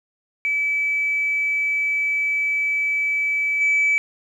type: tone with level steps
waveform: sine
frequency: 2300 Hz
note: D7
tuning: 37 cents flat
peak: -18 / -14 dBFS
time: 0.45-3.98 s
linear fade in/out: 0 ms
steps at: 3.6 s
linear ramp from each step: 20 ms
effects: tanh soft clip ceiling -12 dBFS + 9-bit